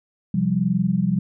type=chord; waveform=sine; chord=C suspended fourth; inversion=none; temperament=equal; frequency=130.81 / 174.61 / 196 Hz; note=C3 / F3 / G3; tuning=0 / 0 / 0 cents; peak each=-26 / -21 / -21 dBFS; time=0.34-1.19 s; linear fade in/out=5 ms; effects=none